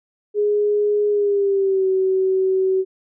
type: tone with pitch glide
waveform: sine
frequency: 415.3 to 378.6 Hz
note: G#4 to F#4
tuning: 0 to +40 cents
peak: -15 dBFS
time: 0.34-2.85 s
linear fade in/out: 50 ms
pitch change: -160 cents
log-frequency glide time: 1.09-1.87 s
effects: none